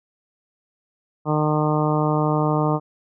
harmonic tone, 152.1 Hz, D#3, 39 cents flat, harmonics 1 / 2 / 3 / 4 / 5 / 6 / 7 / 8, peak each -21 / -24 / -26 / -27 / -28 / -29 / -29 / -30 dBFS, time 1.25-2.8 s, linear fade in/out 50 ms, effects none

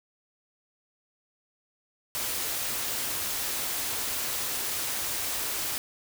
white band-stop noise, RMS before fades -31 dBFS, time 2.15-5.78 s, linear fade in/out 0 ms, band 150 to 210 Hz, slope 96 dB/octave, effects none

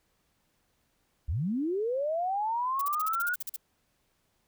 sine linear sweep, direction up, 58.27 to 1479 Hz, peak -27 dBFS, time 1.28-3.35 s, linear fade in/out 10 ms
violet noise bursts, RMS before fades -35 dBFS, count 12, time 2.79-3.563 s, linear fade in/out 5 ms, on 25 ms, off 43 ms
effects pink hiss -73 dBFS RMS until 4.47 s

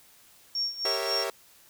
sine tone with tremolo, 5520 Hz, F8, 21 cents flat, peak -25 dBFS, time 0.55-1.24 s, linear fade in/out 2 ms, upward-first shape sine, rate 3.7 Hz, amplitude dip 80%
sawtooth chord, G diminished seventh, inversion none, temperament equal with one note detuned, 394.5 / 466.2 / 554.4 / 659.3 Hz, G4 / Bb4 / Db5 / Fb5, +11 / 0 / 0 / 0 cents, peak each -31 dBFS, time 0.85-1.3 s, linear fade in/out 2 ms
effects white hiss -57 dBFS RMS until 1.69 s

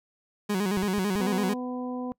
30% pulse tone with vibrato, 196 Hz, G3, in tune, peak -22 dBFS, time 0.49-1.54 s, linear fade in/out 10 ms, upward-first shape square, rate 9 Hz, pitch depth 93 cents each way
clicks, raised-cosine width 5 ms, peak -27 dBFS, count 4, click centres 0.773 / 0.834 / 0.982 / 1.155 s
harmonic tone, 250 Hz, B3, 21 cents sharp, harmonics 1 / 2 / 3 / 4, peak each -31 / -37 / -41 / -43 dBFS, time 1.2-2.12 s, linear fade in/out 0 ms
effects noise-tail reverb RT60 0.1 s tail -24 dB re dry

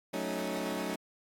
20% pulse chord, D# half-diminished seventh, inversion first, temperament equal, 185 / 220 / 277.2 / 311.1 Hz, F#3 / A3 / C#4 / D#4, 0 / 0 / 0 / 0 cents, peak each -34 dBFS, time 0.13-0.96 s, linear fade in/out 10 ms, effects AAC 64 kbps

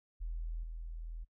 sine tone with level steps, 41 Hz, E1, 9 cents flat, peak -36 / -40 dBFS, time 0.2-1.25 s, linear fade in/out 20 ms, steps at 0.63 s, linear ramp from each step 5 ms, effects noise-tail reverb RT60 0.1 s tail -23 dB re dry

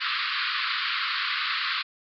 pink band-pass noise, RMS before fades -28 dBFS, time 0-1.83 s, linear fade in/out 20 ms, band 1100 to 4700 Hz, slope 96 dB/octave, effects none

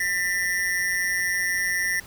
square ring-modulated tone, 1888 Hz, A#6, 22 cents sharp, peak -20 dBFS, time 0-2 s, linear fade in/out 5 ms, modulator 92 Hz, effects pink hiss -46 dBFS RMS until 2.06 s

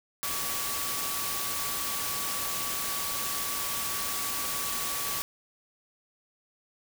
sine tone in noise, 1141 Hz, C#6, 50 cents sharp, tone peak -39 dBFS, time 0.23-5.22 s, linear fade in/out 0 ms, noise white, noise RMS -32 dBFS, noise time 0.23-5.22 s, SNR -10 dB, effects none

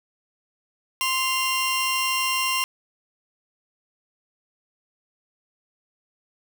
sawtooth tone pair together, 1046.5 / 2780 Hz, C6 / F7, 0 / -9 cents, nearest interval octave + perfect fourth, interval 1691 cents, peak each -21 dBFS, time 1.01-2.64 s, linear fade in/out 0 ms, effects none

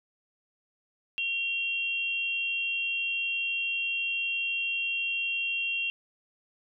sine tone pair together, 2746 / 3205 Hz, F7 / G7, -30 / +38 cents, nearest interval minor third, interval 268 cents, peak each -28 / -35 dBFS, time 1.18-5.9 s, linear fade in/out 0 ms, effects none

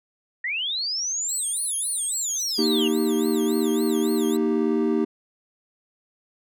sine linear two-way sweep, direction up then down, 1833 to 10548 to 2706 Hz, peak -24 dBFS, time 0.44-2.88 s, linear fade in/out 5 ms, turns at 1.76 s
15% pulse tone with vibrato, 3723 Hz, A#7, 3 cents flat, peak -28 dBFS, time 1.28-4.37 s, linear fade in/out 10 ms, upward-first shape sine, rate 3.6 Hz, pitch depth 260 cents each way
triangle chord, Eb major, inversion second, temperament equal, 233.1 / 311.1 / 392 Hz, Bb3 / Eb4 / G4, 0 / 0 / 0 cents, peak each -22 dBFS, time 2.58-5.05 s, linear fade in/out 10 ms
effects none

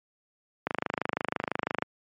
click train, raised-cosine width 0.5 ms, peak -11 dBFS, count 31, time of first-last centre 0.67-1.824 s, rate 26 Hz, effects high-pass 150 Hz 12 dB/octave + MP3 64 kbps

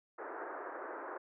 pink band-pass noise, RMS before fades -44 dBFS, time 0.18-1.18 s, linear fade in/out 10 ms, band 330 to 1700 Hz, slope 48 dB/octave, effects none

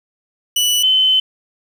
sawtooth / sine tone pair in turn, 2960 / 3052 Hz, F#7 / G7, 0 / -47 cents, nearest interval minor second, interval 53 cents, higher second, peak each -10 dBFS, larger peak neither, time 0.56-0.83 / 0.83-1.2 s, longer second, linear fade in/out 5 ms, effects 7-bit

